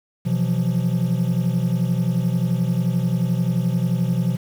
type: tone cluster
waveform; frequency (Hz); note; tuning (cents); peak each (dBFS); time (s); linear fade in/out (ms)
triangle; 125.8 / 167.8 / 179.2; B2 / E3 / F3; +32 / +31 / +45; -20; 0.25-4.37; 20
effects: tanh soft clip ceiling -8 dBFS + 7-bit